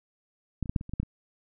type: clicks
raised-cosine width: 5 ms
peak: -16 / -27 / -16 / -11 / -26 / -28 / -20 / -15 / -23 dBFS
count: 9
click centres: 0.627 / 0.658 / 0.695 / 0.762 / 0.811 / 0.894 / 0.936 / 1 / 1.031 s
effects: none